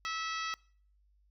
harmonic tone, 651 Hz, E5, 22 cents flat, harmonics 2 / 3 / 4 / 5 / 6 / 7 / 8 / 9, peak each -37 / -41 / -43 / -45 / -47 / -48 / -49 / -50 dBFS, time 0.05-0.54 s, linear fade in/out 0 ms, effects noise-tail reverb RT60 0.5 s tail -23 dB re dry + added 50 Hz sine -65 dBFS peak until 1.3 s

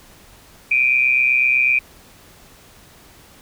sine tone pair together, 2349 / 2477 Hz, D7 / D#7, 0 / -8 cents, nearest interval minor second, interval 92 cents, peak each -16 dBFS, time 0.71-1.79 s, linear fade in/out 5 ms, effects pink hiss -47 dBFS RMS until 3.41 s

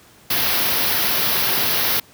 white band-stop noise, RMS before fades -19 dBFS, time 0.3-2 s, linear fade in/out 5 ms, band 5600 to 11000 Hz, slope 48 dB/octave, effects pink hiss -49 dBFS RMS until 2.13 s + high-pass 80 Hz 12 dB/octave

